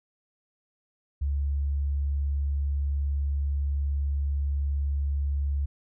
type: tone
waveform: sine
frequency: 70.6 Hz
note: C#2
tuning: 32 cents sharp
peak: -24 dBFS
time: 1.21-5.66 s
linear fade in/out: 10 ms
effects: none